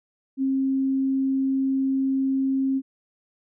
sine tone, 267.8 Hz, C4, 40 cents sharp, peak -20 dBFS, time 0.37-2.82 s, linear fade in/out 50 ms, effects none

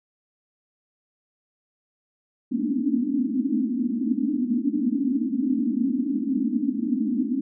pink band-pass noise, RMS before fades -24 dBFS, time 2.51-7.41 s, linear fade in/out 10 ms, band 220 to 300 Hz, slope 96 dB/octave, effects none

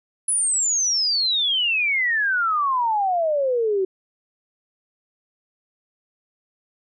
sine exponential sweep, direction down, 10200 to 370 Hz, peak -18 dBFS, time 0.28-3.85 s, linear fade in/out 5 ms, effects none

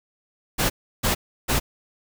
pink noise bursts, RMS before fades -21 dBFS, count 3, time 0.58-1.6 s, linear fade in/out 20 ms, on 120 ms, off 330 ms, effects none

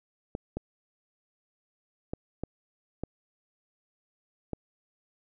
clicks, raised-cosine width 2 ms, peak -19 dBFS, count 6, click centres 0.351 / 0.57 / 2.135 / 2.436 / 3.036 / 4.533 s, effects none

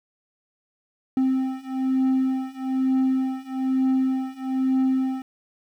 triangle beating tone pair, 261.6 / 262.7 Hz, C4 / C4, 0 / +7 cents, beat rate 1.1 Hz, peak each -22 / -21 dBFS, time 1.17-5.22 s, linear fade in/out 2 ms, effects 9-bit

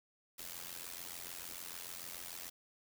white noise with amplitude modulation, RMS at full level -43 dBFS, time 0.38-2.5 s, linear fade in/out 10 ms, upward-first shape sine, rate 86.8 Hz, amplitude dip 85%, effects none

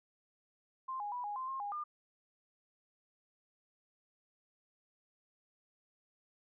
sine tone with pitch steps, 1048 / 825 / 982 / 826 / 1041 / 1067 / 816 / 1205 Hz, C6 / G#5 / B5 / G#5 / C6 / C6 / G#5 / D6, +2 / -12 / -10 / -10 / -9 / +34 / -31 / +44 cents, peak -37 dBFS, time 0.88-1.84 s, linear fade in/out 10 ms, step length 120 ms, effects none

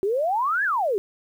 sine exponential two-way sweep, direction up then down, 372.8 to 1751 to 372.8 Hz, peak -20 dBFS, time 0.03-0.98 s, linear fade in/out 0 ms, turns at 0.64 s, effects 9-bit

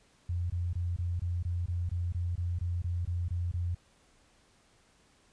sine tone bursts, 87.31 Hz, F2, in tune, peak -29 dBFS, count 15, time 0.29-3.748 s, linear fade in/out 5 ms, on 210 ms, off 22 ms, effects pink hiss -65 dBFS RMS until 5.32 s + resampled to 22050 Hz

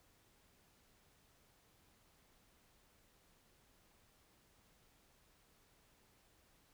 silence, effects pink hiss -71 dBFS RMS until 6.73 s

